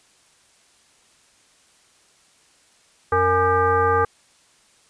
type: tone with frequency modulation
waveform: sine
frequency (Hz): 830.6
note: G#5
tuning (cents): 0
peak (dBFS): -15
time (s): 3.12-4.05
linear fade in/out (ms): 5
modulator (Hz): 370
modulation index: 1.7
effects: white hiss -57 dBFS RMS until 4.89 s + resampled to 22050 Hz